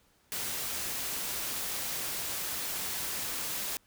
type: noise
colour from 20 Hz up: white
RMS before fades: -35 dBFS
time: 0.32-3.77 s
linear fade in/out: 0 ms
effects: pink hiss -67 dBFS RMS until 3.86 s